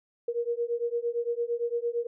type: beating tone pair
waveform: sine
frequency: 468.4 / 477.2 Hz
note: A#4 / A#4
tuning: +8 / +41 cents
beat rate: 8.8 Hz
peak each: -30 dBFS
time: 0.28-2.07 s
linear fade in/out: 5 ms
effects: none